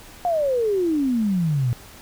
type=exponential sweep; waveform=sine; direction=down; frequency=726 to 116.54 Hz; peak=-18 dBFS; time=0.25-1.73 s; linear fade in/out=0 ms; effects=pink hiss -44 dBFS RMS until 2.01 s